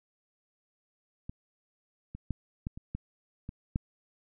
clicks, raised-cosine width 5 ms, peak -26 / -28 / -19 / -21 / -30 / -22 / -26 / -16 dBFS, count 8, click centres 1.295 / 2.15 / 2.307 / 2.669 / 2.775 / 2.95 / 3.491 / 3.759 s, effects none

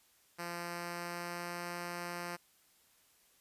5% pulse tone with pitch glide, 172.6 to 174.3 Hz, F3 to F3, -20 to -3 cents, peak -28 dBFS, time 0.38-2.37 s, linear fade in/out 20 ms, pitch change +17 cents, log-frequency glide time 0.52-1.68 s, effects white hiss -68 dBFS RMS until 3.4 s + resampled to 32000 Hz

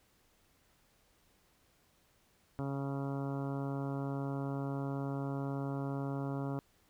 harmonic tone, 138.3 Hz, C#3, 4 cents flat, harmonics 1 / 2 / 3 / 4 / 5 / 6 / 7 / 8 / 9 / 10, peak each -37 / -39 / -45 / -47 / -48 / -52 / -51 / -54 / -54 / -55 dBFS, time 2.59-6.59 s, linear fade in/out 0 ms, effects pink hiss -70 dBFS RMS until 6.89 s

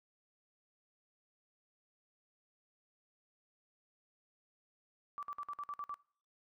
sine tone bursts, 1160 Hz, D6, 22 cents flat, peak -39 dBFS, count 8, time 5.18-5.942 s, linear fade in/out 0 ms, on 48 ms, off 54 ms, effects noise-tail reverb RT60 0.5 s tail -22 dB re dry

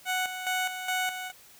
15% pulse tone with tremolo, 740 Hz, F#5, in tune, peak -20 dBFS, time 0.05-1.32 s, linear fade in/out 50 ms, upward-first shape square, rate 2.4 Hz, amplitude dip 60%, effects white hiss -54 dBFS RMS until 1.59 s

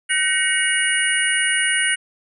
sine tone cluster, 1519 / 1889 / 2226 / 2872 / 9260 Hz, F#6 / A#6 / C#7 / F7 / D9, +45 / +22 / +7 / +48 / -25 cents, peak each -23 dBFS, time 0.09-1.96 s, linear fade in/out 20 ms, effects none

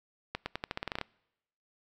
accelerating click train, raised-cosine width 0.3 ms, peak -17 dBFS, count 12, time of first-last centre 0.35-1.013 s, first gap 110 ms, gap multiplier 0.87, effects noise-tail reverb RT60 0.9 s tail -26 dB re dry

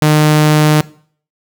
sawtooth tone, 152.3 Hz, D#3, 37 cents flat, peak -3 dBFS, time 0.02-0.81 s, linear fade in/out 0 ms, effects noise-tail reverb RT60 0.5 s tail -20 dB re dry

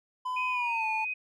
triangle tone with pitch glide, 1009 to 878.4 Hz, B5 to A5, +37 to -3 cents, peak -28 dBFS, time 0.25-1.05 s, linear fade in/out 10 ms, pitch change -240 cents, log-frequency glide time 0.53-0.85 s
sine tone with vibrato, 2478 Hz, D#7, 8 cents flat, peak -30 dBFS, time 0.36-1.14 s, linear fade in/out 10 ms, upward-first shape sine, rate 3 Hz, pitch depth 22 cents each way
effects none

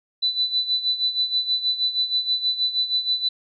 sine tone with tremolo, 3988 Hz, B7, 16 cents sharp, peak -17 dBFS, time 0.22-3.29 s, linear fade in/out 10 ms, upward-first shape sine, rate 6.3 Hz, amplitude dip 75%, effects none

